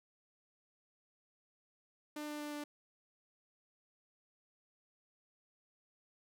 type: tone with pitch steps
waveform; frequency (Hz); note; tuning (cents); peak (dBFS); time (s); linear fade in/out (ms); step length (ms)
sawtooth; 299.3 / 297.6 / 295.9 / 294.2; D4 / D4 / D4 / D4; +33 / +23 / +13 / +3; -37; 2.16-2.64; 5; 120
effects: none